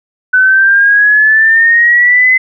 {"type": "exponential sweep", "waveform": "sine", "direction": "up", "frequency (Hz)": [1500, 2048], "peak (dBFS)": -4, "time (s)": [0.33, 2.38], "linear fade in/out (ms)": 10, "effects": []}